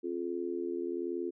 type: tone with amplitude modulation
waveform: sine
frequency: 349.2 Hz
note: F4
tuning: in tune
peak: -28 dBFS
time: 0.03-1.31 s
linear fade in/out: 20 ms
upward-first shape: sine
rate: 81.1 Hz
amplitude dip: 100%
effects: none